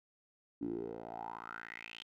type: tone with band-pass filter sweep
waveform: 10% pulse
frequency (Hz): 56.8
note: A#1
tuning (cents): -44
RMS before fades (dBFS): -44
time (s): 0.61-2.03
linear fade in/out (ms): 10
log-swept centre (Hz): 280 to 3300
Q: 6.2
effects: none